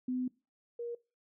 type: tone pair in turn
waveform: sine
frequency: 253 / 472.9 Hz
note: B3 / A#4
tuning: +42 / +25 cents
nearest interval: major seventh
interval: 1083 cents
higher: second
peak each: -31 / -36 dBFS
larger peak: first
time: 0.08-0.28 / 0.79-0.95 s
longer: first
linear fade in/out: 5 ms
effects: noise-tail reverb RT60 0.3 s tail -22 dB re dry